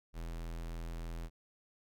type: tone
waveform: square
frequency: 41.63 Hz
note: E1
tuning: 18 cents sharp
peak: -40 dBFS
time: 0.13-1.3 s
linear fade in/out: 50 ms
effects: none